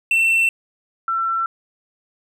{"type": "tone pair in turn", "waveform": ["triangle", "sine"], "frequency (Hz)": [2691, 1345.5], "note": ["E7", "E6"], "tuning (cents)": [35, 35], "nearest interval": "octave", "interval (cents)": 1200, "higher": "first", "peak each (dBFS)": [-12, -18], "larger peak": "first", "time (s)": [[0.11, 0.49], [1.08, 1.46]], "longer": "neither", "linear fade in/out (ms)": 2, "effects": []}